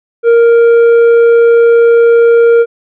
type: tone with tanh clipping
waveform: sine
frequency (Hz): 466.2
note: A#4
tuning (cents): 0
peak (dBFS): -4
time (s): 0.23-2.66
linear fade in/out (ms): 50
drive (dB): 6
effects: none